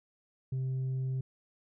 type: tone with tanh clipping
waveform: sine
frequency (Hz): 130.81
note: C3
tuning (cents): 0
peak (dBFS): -31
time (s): 0.52-1.21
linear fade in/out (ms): 5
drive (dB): 2
effects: none